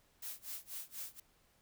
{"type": "noise with tremolo", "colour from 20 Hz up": "blue", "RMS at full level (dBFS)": -43, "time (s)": [0.22, 1.2], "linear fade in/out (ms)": 5, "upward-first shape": "sine", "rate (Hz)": 4.1, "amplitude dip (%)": 95, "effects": ["pink hiss -71 dBFS RMS until 1.61 s"]}